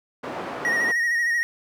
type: band-pass noise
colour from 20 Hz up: white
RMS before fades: -32 dBFS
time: 0.23-0.92 s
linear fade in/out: 10 ms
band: 200 to 920 Hz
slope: 12 dB/octave
type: tone with vibrato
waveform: triangle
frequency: 1880 Hz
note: A#6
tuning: 14 cents sharp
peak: -18 dBFS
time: 0.65-1.43 s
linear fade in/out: 0 ms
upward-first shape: sine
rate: 13 Hz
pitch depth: 42 cents each way
effects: none